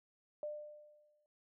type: tone with exponential decay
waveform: sine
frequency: 598 Hz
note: D5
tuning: 31 cents sharp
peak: -37 dBFS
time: 0.43-1.26 s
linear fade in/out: 1 ms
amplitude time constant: 180 ms
effects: none